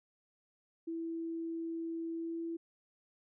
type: tone with pitch glide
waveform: sine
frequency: 330 to 332.7 Hz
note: E4 to E4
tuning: +2 to +16 cents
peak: -36 dBFS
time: 0.87-2.57 s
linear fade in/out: 10 ms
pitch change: +14 cents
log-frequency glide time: 2.12-2.42 s
effects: none